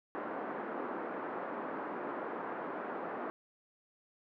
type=band-pass noise; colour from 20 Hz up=pink; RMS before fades=-40 dBFS; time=0.15-3.3 s; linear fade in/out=0 ms; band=260 to 1500 Hz; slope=24 dB/octave; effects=none